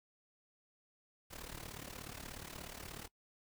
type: noise with amplitude modulation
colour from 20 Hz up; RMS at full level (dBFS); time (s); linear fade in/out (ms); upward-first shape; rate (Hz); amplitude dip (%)
pink; -45; 1.3-3.08; 20; sine; 36.7; 80
effects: noise-tail reverb RT60 0.1 s tail -22 dB re dry